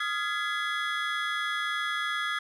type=tone cluster; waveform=triangle; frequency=1243 / 1386 / 1681 / 2029 / 3348 Hz; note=D#6 / F6 / G#6 / B6 / G#7; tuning=-2 / -14 / +20 / +46 / +13 cents; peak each=-32 / -34 / -31 / -35 / -34 dBFS; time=0-2.39 s; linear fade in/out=5 ms; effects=resampled to 32000 Hz